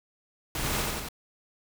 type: noise with echo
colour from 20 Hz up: pink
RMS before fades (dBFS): -31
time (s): 0.55-0.82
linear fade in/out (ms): 2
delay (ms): 89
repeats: 3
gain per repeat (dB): -2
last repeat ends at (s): 1.087
effects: none